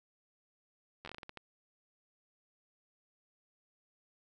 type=slowing click train; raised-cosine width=0.3 ms; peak=-29 dBFS; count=10; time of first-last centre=1.05-1.373 s; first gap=11 ms; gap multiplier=1.28; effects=none